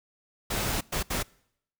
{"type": "noise bursts at uneven times", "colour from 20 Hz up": "pink", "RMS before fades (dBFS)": -29, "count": 3, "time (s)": [[0.5, 0.81], [0.92, 1.03], [1.1, 1.23]], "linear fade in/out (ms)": 10, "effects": ["noise-tail reverb RT60 0.7 s tail -24 dB re dry"]}